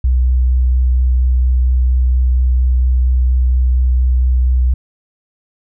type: tone with vibrato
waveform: sine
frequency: 62.8 Hz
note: B1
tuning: 30 cents sharp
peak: -9 dBFS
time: 0.04-4.74 s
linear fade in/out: 5 ms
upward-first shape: triangle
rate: 4.3 Hz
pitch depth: 13 cents each way
effects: none